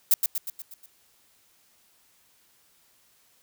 violet noise with echo, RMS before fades -18 dBFS, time 0.11-0.14 s, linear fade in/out 2 ms, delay 120 ms, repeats 6, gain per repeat -5 dB, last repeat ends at 0.86 s, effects white hiss -63 dBFS RMS until 3.42 s

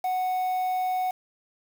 triangle tone with quantisation, 740 Hz, F#5, in tune, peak -22 dBFS, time 0.04-1.11 s, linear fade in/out 5 ms, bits 7, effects none

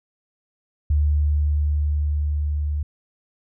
sine tone with level ramp, 74.1 Hz, D2, 16 cents sharp, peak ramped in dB -15 to -21 dBFS, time 0.9-2.83 s, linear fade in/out 5 ms, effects none

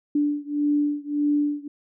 sine beating tone pair, 292 / 293.7 Hz, D4 / D4, -10 / 0 cents, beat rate 1.7 Hz, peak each -23 / -24 dBFS, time 0.15-1.68 s, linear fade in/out 5 ms, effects none

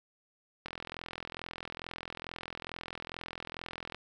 click train, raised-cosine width 0.3 ms, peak -23 dBFS, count 140, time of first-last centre 0.66-3.946 s, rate 42.3 Hz, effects none

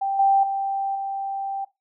sine tone with level steps, 785 Hz, G5, 2 cents sharp, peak -21 / -14 / -22 / -25 dBFS, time 0.01-1.65 s, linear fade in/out 10 ms, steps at 0.19 / 0.43 / 0.95 s, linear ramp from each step 5 ms, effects noise-tail reverb RT60 0.2 s tail -17 dB re dry

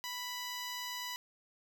10% pulse tone, 987.8 Hz, B5, in tune, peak -30 dBFS, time 0.04-1.16 s, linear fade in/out 0 ms, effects none

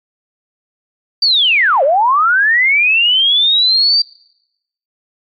sine linear two-way sweep, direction down then up, 4700 to 515 to 4700 Hz, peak -8 dBFS, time 1.22-4.02 s, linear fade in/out 5 ms, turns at 1.83 s, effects noise-tail reverb RT60 0.9 s tail -26 dB re dry + MP3 96 kbps

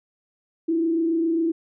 sine tone with frequency modulation, 329.6 Hz, E4, in tune, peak -19 dBFS, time 0.68-1.52 s, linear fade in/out 10 ms, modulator 27.4 Hz, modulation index 0.44, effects none

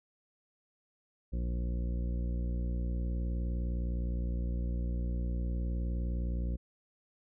harmonic tone, 59.6 Hz, A#1, 39 cents sharp, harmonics 1 / 2 / 3 / 4 / 5 / 6 / 8 / 9, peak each -31 / -43 / -41 / -47 / -49 / -52 / -55 / -53 dBFS, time 1.32-6.57 s, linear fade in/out 20 ms, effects none

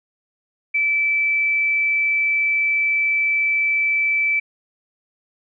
sine tone, 2317 Hz, D7, 24 cents flat, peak -16 dBFS, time 0.74-4.4 s, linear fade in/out 10 ms, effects none

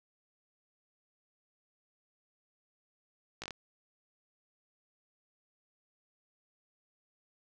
slowing click train, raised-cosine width 0.2 ms, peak -23 dBFS, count 5, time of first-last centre 3.42-3.507 s, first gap 17 ms, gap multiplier 1.17, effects none

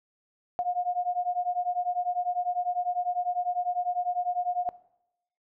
sine beating tone pair, 710 / 720 Hz, F5 / F#5, +28 / -47 cents, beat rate 10 Hz, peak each -29 dBFS, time 0.59-4.69 s, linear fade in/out 0 ms, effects noise-tail reverb RT60 0.8 s tail -19 dB re dry

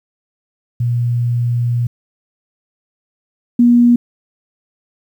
sine tone pair in turn, 120 / 240 Hz, B2 / B3, -49 / -49 cents, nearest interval octave, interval 1200 cents, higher second, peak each -13 / -6 dBFS, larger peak second, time 0.8-1.87 / 3.59-3.96 s, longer first, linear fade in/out 5 ms, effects 8-bit

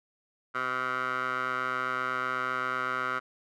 15% pulse tone with band-pass filter, 127.9 Hz, C3, 39 cents flat, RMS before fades -31 dBFS, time 0.54-3.2 s, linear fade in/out 20 ms, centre 1400 Hz, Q 4, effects none

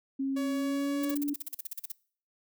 sine tone with pitch glide, 270.6 to 288.4 Hz, C#4 to D4, -42 to -31 cents, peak -28 dBFS, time 0.19-1.34 s, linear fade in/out 10 ms, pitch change +111 cents, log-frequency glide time 0.53-1.1 s
sawtooth tone, 563 Hz, C#5, 27 cents sharp, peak -33 dBFS, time 0.36-1.15 s, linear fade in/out 10 ms
violet noise bursts, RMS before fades -36 dBFS, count 15, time 1.03-1.919 s, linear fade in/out 5 ms, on 21 ms, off 41 ms
effects noise-tail reverb RT60 0.5 s tail -23 dB re dry

